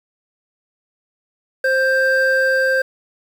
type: tone pair together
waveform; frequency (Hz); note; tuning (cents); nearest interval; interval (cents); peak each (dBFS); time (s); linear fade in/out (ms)
triangle; 526.3 / 1578; C5 / G6; +10 / +11; octave + perfect fifth; 1901; -15 / -14; 1.64-2.82; 5
effects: 7-bit